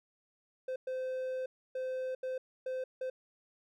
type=tone bursts at uneven times; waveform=triangle; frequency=516 Hz; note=C5; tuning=24 cents flat; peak=-32 dBFS; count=6; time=0.68-0.76 / 0.87-1.46 / 1.75-2.15 / 2.23-2.38 / 2.66-2.84 / 3.01-3.1 s; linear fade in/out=5 ms; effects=none